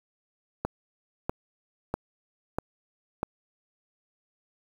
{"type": "click train", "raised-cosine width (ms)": 1, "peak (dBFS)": -13, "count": 5, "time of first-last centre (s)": [0.65, 3.231], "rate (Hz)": 1.55, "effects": ["7-bit"]}